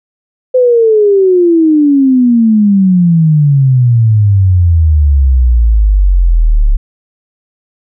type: exponential sweep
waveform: sine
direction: down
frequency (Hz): 515 to 34.65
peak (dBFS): -4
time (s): 0.54-6.77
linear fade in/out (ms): 10
effects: none